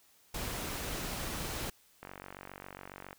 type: noise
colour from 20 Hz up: pink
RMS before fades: -38 dBFS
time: 0.34-1.7 s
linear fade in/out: 5 ms
type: click train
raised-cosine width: 0.5 ms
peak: -29 dBFS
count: 53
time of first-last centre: 2.03-3.129 s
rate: 47.3 Hz
effects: white hiss -65 dBFS RMS until 3.18 s